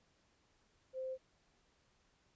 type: tone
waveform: sine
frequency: 521 Hz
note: C5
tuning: 7 cents flat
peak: -39 dBFS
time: 0.93-1.18 s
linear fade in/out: 50 ms
effects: pink hiss -74 dBFS RMS until 2.35 s + resampled to 16000 Hz